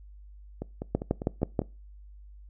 two click trains, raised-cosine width 2 ms, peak -20 / -11 dBFS, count 6 / 5, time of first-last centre 0.62-1.618 / 0.95-1.592 s, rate 5.01 / 6.23 Hz, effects noise-tail reverb RT60 0.3 s tail -23 dB re dry + added 50 Hz sine -46 dBFS peak until 2.49 s

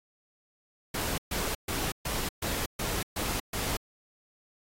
pink noise bursts, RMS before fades -32 dBFS, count 8, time 0.94-3.77 s, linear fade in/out 5 ms, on 240 ms, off 130 ms, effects AAC 48 kbps

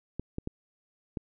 clicks, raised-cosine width 3 ms, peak -20 dBFS, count 4, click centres 0.196 / 0.384 / 0.474 / 1.172 s, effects none

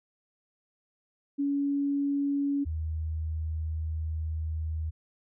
sine tone pair in turn, 282.2 / 79.19 Hz, C#4 / D#2, +31 / +31 cents, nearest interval octave + minor seventh, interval 2200 cents, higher first, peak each -25 / -29 dBFS, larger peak first, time 1.38-2.65 / 2.65-4.91 s, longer second, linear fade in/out 20 ms, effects none

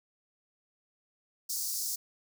pink high-pass noise, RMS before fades -34 dBFS, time 1.49-1.96 s, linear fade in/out 10 ms, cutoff 4800 Hz, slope 48 dB/octave, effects none

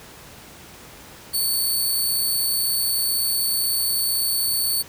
10% pulse tone, 4469 Hz, C#8, 13 cents sharp, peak -13 dBFS, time 1.33-4.83 s, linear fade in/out 20 ms, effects pink hiss -43 dBFS RMS until 4.88 s + high-pass 60 Hz 12 dB/octave

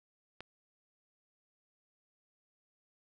click, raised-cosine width 0.3 ms, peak -28 dBFS, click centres 0.406 s, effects none

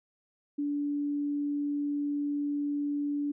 sine tone, 289.3 Hz, D4, 26 cents flat, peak -28 dBFS, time 0.58-3.32 s, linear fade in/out 10 ms, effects none

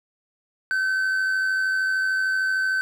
triangle tone with amplitude modulation, 1533 Hz, G6, 39 cents flat, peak -17 dBFS, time 0.71-2.81 s, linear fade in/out 0 ms, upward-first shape sine, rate 93.2 Hz, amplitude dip 35%, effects none

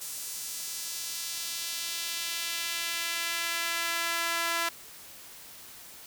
sawtooth tone with high-pass filter sweep, 336.3 Hz, E4, 35 cents sharp, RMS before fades -33 dBFS, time 0.01-4.69 s, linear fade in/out 5 ms, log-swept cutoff 7800 to 1200 Hz, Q 0.96, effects white hiss -48 dBFS RMS until 6.06 s

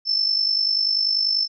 sine tone with amplitude modulation, 5300 Hz, E8, 9 cents sharp, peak -15 dBFS, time 0.05-1.48 s, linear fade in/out 50 ms, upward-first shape sine, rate 50.2 Hz, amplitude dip 65%, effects none

